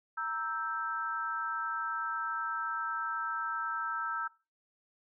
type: chord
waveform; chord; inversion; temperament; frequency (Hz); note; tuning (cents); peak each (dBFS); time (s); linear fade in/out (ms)
sine; E diminished; second; equal; 932.3 / 1318.5 / 1568; Bb5 / E6 / G6; 0 / 0 / 0; -40 / -34 / -38; 0.17-4.28; 10
effects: noise-tail reverb RT60 0.3 s tail -21 dB re dry